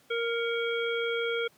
harmonic tone with a mistuned harmonic, 466.2 Hz, A#4, in tune, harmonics 1 / 3 / 5 / 7, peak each -29 / -34 / -36 / -37 dBFS, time 0.1-1.48 s, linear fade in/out 10 ms, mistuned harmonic 5, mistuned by -59 cents, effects pink hiss -62 dBFS RMS until 1.57 s + high-pass 150 Hz 12 dB/octave

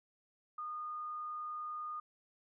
sine tone, 1225 Hz, D#6, 27 cents flat, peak -39 dBFS, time 0.58-2 s, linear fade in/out 5 ms, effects none

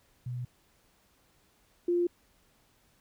sine tone pair in turn, 123.47 / 349.2 Hz, B2 / F4, 0 / 0 cents, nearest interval octave + tritone, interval 1800 cents, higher second, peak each -33 / -24 dBFS, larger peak second, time 0.26-0.45 / 1.88-2.07 s, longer neither, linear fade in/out 5 ms, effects pink hiss -67 dBFS RMS until 3 s

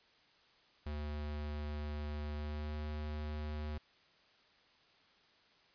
square tone with pitch glide, 74.4 to 75.53 Hz, D2 to D2, +23 to +49 cents, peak -39 dBFS, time 0.86-3.78 s, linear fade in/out 5 ms, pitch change +26 cents, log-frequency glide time 2.36-2.76 s, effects white hiss -67 dBFS RMS until 5.74 s + resampled to 11025 Hz

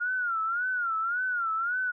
sine tone with vibrato, 1408 Hz, F6, 14 cents sharp, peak -26 dBFS, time 0-1.92 s, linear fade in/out 20 ms, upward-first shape sine, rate 1.8 Hz, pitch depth 130 cents each way, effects none

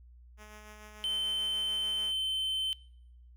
5% pulse tone with tremolo, 212.1 Hz, G#3, 37 cents sharp, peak -37 dBFS, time 0.37-2.14 s, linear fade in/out 50 ms, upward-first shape sine, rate 6.8 Hz, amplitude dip 35%
triangle tone, 3080 Hz, G7, 31 cents flat, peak -28 dBFS, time 1.04-2.73 s, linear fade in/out 0 ms
effects noise-tail reverb RT60 0.8 s tail -24 dB re dry + added 60 Hz sine -52 dBFS peak until 3.36 s

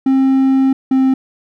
triangle tone pair in turn, 266.5 / 263.7 Hz, C4 / C4, +32 / +14 cents, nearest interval unison, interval 18 cents, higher first, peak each -7 dBFS, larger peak neither, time 0.06-0.73 / 0.91-1.14 s, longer first, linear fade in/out 5 ms, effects none

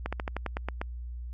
slowing click train, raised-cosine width 0.5 ms, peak -16 dBFS, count 9, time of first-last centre 0.06-0.815 s, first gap 66 ms, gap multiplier 1.1, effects added 60 Hz sine -35 dBFS peak until 1.33 s + MP3 64 kbps

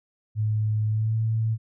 sine tone with pitch glide, 107.6 to 111.46 Hz, A2 to A2, -38 to +23 cents, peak -21 dBFS, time 0.35-1.58 s, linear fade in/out 50 ms, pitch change +61 cents, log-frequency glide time 0.88-1.17 s, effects none

